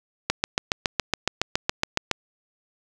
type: click train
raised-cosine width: 0.2 ms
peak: -3 dBFS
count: 14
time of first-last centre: 0.3-2.113 s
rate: 7.17 Hz
effects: none